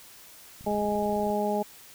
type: click train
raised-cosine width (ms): 5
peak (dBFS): -35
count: 21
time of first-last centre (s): 0.61-1.302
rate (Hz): 28.9
type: harmonic tone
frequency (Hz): 207.7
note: G#3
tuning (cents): 0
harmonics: 1 / 2 / 3 / 4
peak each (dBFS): -30 / -30 / -30 / -30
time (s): 0.66-1.63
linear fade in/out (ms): 10
effects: white hiss -50 dBFS RMS until 1.94 s